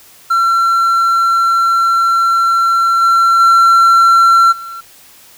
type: tone with level steps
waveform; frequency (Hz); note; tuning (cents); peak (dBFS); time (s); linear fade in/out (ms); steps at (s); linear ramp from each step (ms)
triangle; 1357; E6; +50; -7 / -5 / -3 / -23; 0.3-4.81; 10; 3.01 / 3.39 / 4.51; 20
effects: white hiss -42 dBFS RMS until 5.37 s